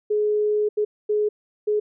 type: tone bursts at uneven times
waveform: sine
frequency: 421.1 Hz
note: G#4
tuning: 24 cents sharp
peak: -18 dBFS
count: 4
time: 0.1-0.69 / 0.77-0.85 / 1.09-1.29 / 1.67-1.8 s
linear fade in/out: 10 ms
effects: none